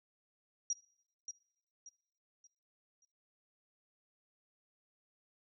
sine tone with echo, 5730 Hz, F8, 44 cents sharp, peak -31 dBFS, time 0.7-0.73 s, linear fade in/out 2 ms, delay 580 ms, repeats 4, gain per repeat -9 dB, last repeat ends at 3.05 s, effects noise-tail reverb RT60 0.7 s tail -22 dB re dry

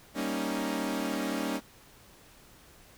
sawtooth chord, Eb dominant seventh, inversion first, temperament equal, 196 / 233.1 / 277.2 / 311.1 Hz, G3 / Bb3 / Db4 / Eb4, 0 / 0 / 0 / 0 cents, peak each -33 / -32 / -30 / -32 dBFS, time 0.14-1.61 s, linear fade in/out 50 ms, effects pink hiss -56 dBFS RMS until 2.97 s

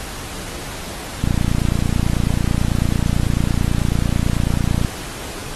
click train, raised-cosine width 5 ms, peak -5 dBFS, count 106, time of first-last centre 1.24-4.848 s, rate 29.1 Hz, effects pink hiss -31 dBFS RMS until 5.55 s + AAC 32 kbps

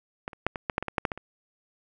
clicks, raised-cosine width 0.5 ms, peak -17 / -28 / -8 / -17 / -11 / -9 / -16 / -16 / -9 / -9 / -16 / -24 dBFS, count 12, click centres 0.279 / 0.332 / 0.466 / 0.558 / 0.698 / 0.781 / 0.826 / 0.883 / 0.982 / 1.052 / 1.118 / 1.176 s, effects none

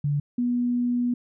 sine tone pair in turn, 144.8 / 243.5 Hz, D3 / B3, -24 / -24 cents, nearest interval major sixth, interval 900 cents, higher second, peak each -21 dBFS, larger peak neither, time 0.04-0.2 / 0.38-1.14 s, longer second, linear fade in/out 5 ms, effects none

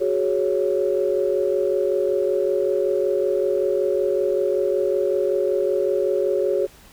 sine chord, F# suspended second, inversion none, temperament equal, 370 / 415.3 / 554.4 Hz, F#4 / G#4 / C#5, 0 / 0 / 0 cents, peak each -22 dBFS, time 0-6.67 s, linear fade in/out 20 ms, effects tanh soft clip ceiling -8 dBFS + pink hiss -49 dBFS RMS until 6.92 s

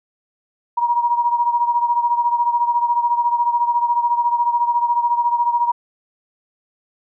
sine beating tone pair, 950 / 964 Hz, A#5 / B5, +33 / -42 cents, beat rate 14 Hz, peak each -16 / -21 dBFS, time 0.77-5.72 s, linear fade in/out 10 ms, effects none

